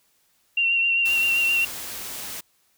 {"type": "tone with vibrato", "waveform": "sine", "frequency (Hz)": 2746, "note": "F7", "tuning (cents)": -30, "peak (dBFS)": -18, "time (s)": [0.57, 1.65], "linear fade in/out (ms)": 5, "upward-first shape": "triangle", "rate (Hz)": 7.6, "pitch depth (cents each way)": 30}
{"type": "noise", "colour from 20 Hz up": "white", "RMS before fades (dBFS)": -34, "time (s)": [1.05, 2.41], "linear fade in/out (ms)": 10}
{"effects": ["white hiss -65 dBFS RMS until 2.77 s"]}